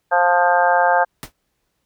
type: harmonic tone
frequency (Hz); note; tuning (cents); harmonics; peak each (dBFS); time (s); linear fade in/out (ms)
176.3; F3; +17; 3 / 4 / 5 / 6 / 7 / 8 / 9; -20 / -17 / -17 / -29 / -25 / -29 / -20; 0.11-1.05; 20
type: noise with exponential decay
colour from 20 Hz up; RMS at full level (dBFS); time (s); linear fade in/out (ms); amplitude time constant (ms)
pink; -26; 1.23-1.32; 0; 19
effects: pink hiss -71 dBFS RMS until 1.85 s